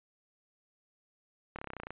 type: slowing click train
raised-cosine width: 0.5 ms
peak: -25 dBFS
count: 12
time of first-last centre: 1.56-1.906 s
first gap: 27 ms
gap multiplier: 1.03
effects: resampled to 8000 Hz